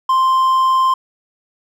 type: tone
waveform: triangle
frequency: 1046.5 Hz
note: C6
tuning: in tune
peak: -9 dBFS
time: 0.09-0.94 s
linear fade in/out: 5 ms
effects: none